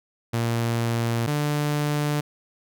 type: tone pair in turn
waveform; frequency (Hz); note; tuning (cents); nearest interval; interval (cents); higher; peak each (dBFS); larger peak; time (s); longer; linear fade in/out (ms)
sawtooth; 116.54 / 147.77; A#2 / D3; 0 / +11; major third; 411; second; -18; neither; 0.33-1.27 / 1.27-2.21; neither; 10
effects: none